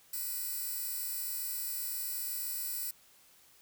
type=tone with high-pass filter; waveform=15% pulse; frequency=493.9 Hz; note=B4; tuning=in tune; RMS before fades=-37 dBFS; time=0.13-2.91 s; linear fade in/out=5 ms; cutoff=12000 Hz; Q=0.59; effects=white hiss -62 dBFS RMS until 3.61 s